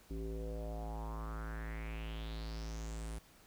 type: tone with low-pass filter sweep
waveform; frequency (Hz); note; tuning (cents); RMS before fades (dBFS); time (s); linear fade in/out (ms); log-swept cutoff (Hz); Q
square; 55; A1; 0; -42; 0.1-3.19; 10; 330 to 10000; 4.8
effects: pink hiss -63 dBFS RMS until 3.46 s